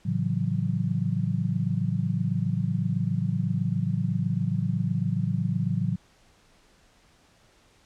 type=chord; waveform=sine; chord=F# minor seventh; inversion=first; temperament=just; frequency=111 / 138.75 / 166.5 / 185 Hz; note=A2 / C#3 / E3 / F#3; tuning=+16 / +2 / +18 / 0 cents; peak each=-29 dBFS; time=0.05-5.96 s; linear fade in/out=10 ms; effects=pink hiss -60 dBFS RMS until 7.85 s + low-pass 8000 Hz 12 dB/octave